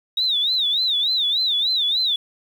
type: tone with vibrato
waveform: triangle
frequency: 3729 Hz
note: A#7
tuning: in tune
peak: -14 dBFS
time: 0.17-2.16 s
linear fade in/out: 5 ms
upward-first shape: sine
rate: 3.4 Hz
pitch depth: 160 cents each way
effects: tanh soft clip ceiling -16 dBFS + 8-bit